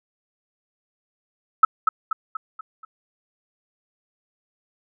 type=tone with echo; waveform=sine; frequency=1298 Hz; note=E6; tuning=27 cents flat; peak=-7 dBFS; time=1.63-1.65 s; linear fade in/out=5 ms; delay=240 ms; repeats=5; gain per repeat=-6 dB; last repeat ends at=2.85 s; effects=none